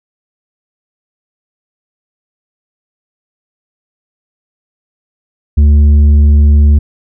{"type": "tone with tanh clipping", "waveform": "sine", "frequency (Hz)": 73.42, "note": "D2", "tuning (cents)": 0, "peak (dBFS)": -4, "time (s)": [5.57, 6.79], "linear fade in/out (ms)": 10, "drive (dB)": 6, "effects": []}